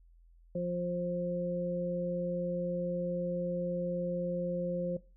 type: harmonic tone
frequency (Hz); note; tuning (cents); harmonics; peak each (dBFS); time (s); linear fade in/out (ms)
176.1; F3; +15; 1 / 2 / 3; -34 / -42 / -34; 0.55-4.97; 5
effects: noise-tail reverb RT60 0.3 s tail -19 dB re dry + added 42 Hz sine -57 dBFS peak until 5.16 s